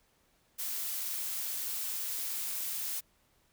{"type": "noise", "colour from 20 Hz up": "blue", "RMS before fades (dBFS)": -36, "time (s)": [0.58, 3.01], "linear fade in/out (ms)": 20, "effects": ["pink hiss -70 dBFS RMS until 3.52 s"]}